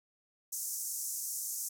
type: band-pass noise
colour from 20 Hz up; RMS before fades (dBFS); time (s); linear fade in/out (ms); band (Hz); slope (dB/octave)
pink; -38; 0.52-1.69; 10; 5900 to 15000; 48
effects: none